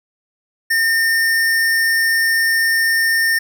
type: tone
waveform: square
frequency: 1816 Hz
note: A#6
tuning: 46 cents flat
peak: -14 dBFS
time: 0.7-3.39 s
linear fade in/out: 10 ms
effects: none